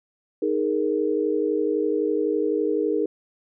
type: chord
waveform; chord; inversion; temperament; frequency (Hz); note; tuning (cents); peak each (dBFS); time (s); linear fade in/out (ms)
sine; D# suspended fourth; none; just; 311.1 / 414.8 / 466.7; D#4 / G#4 / A#4; 0 / -2 / +2; -25 / -24 / -25; 0.42-3.06; 5
effects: none